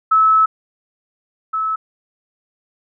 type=tone pair in turn; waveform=sine; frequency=1300 / 1300 Hz; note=E6 / E6; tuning=-24 / -24 cents; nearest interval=unison; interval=0 cents; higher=neither; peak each=-9 / -17 dBFS; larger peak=first; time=0.11-0.46 / 1.53-1.76 s; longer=first; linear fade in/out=10 ms; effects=none